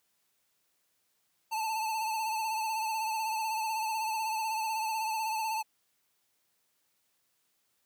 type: tone with vibrato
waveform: square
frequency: 880 Hz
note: A5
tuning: in tune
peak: -31 dBFS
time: 1.51-5.63 s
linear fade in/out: 20 ms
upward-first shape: triangle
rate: 16 Hz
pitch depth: 55 cents each way
effects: white hiss -75 dBFS RMS until 7.85 s + high-pass 80 Hz 12 dB/octave